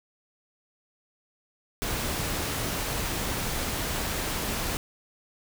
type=noise; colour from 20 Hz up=pink; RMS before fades=-30 dBFS; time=1.82-4.77 s; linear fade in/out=0 ms; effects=none